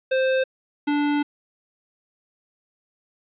square tone pair in turn, 523.3 / 291.9 Hz, C5 / D4, 0 / -10 cents, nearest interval minor seventh, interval 1010 cents, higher first, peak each -19 / -20 dBFS, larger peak first, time 0.11-0.44 / 0.87-1.23 s, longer second, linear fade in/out 10 ms, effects resampled to 8000 Hz + 9-bit

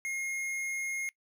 triangle tone with hard clipping, 2145 Hz, C7, 42 cents sharp, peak -34 dBFS, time 0.05-1.09 s, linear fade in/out 0 ms, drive 15 dB, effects noise-tail reverb RT60 0.1 s tail -22 dB re dry

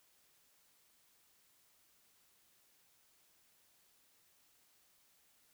silence, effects white hiss -71 dBFS RMS until 5.53 s

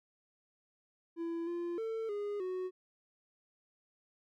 triangle tone with pitch steps, 335 / 345.2 / 447.9 / 410.9 / 369.2 Hz, E4 / F4 / A4 / G#4 / F#4, +28 / -20 / +31 / -18 / -4 cents, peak -33 dBFS, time 1.16-2.71 s, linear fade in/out 50 ms, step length 310 ms, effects none

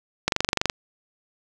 click train, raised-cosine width 0.2 ms, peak -3 dBFS, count 11, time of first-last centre 0.28-0.698 s, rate 23.9 Hz, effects none

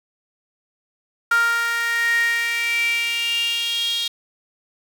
sawtooth tone with high-pass filter sweep, 466.2 Hz, A#4, in tune, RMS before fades -21 dBFS, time 1.31-4.08 s, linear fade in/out 5 ms, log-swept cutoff 1400 to 3500 Hz, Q 8.8, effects none

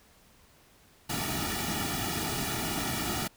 pink noise with comb filter, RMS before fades -32 dBFS, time 1.09-3.28 s, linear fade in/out 10 ms, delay 1.9 ms, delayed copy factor -0.9, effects pink hiss -60 dBFS RMS until 3.36 s

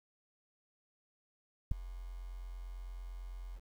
sine tone with ADSR envelope, 44.49 Hz, F1, 33 cents sharp, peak -20 dBFS, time 1.71-3.61 s, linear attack 6 ms, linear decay 3 ms, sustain -22 dB, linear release 60 ms, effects tanh soft clip ceiling -17 dBFS + 10-bit

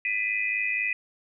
sine tone cluster, 1995 / 2441 / 2545 Hz, B6 / D#7 / D#7, +17 / -34 / +39 cents, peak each -29 dBFS, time 0.05-0.93 s, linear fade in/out 2 ms, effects none

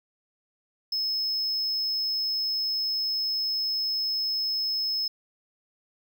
triangle tone, 5190 Hz, E8, 28 cents flat, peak -24 dBFS, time 0.92-5.08 s, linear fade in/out 5 ms, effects 10-bit

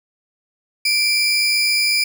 40% pulse tone pair together, 2349 / 4977 Hz, D7 / D#8, 0 / 0 cents, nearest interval octave + minor second, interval 1300 cents, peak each -17 dBFS, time 0.85-2.04 s, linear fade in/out 5 ms, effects none

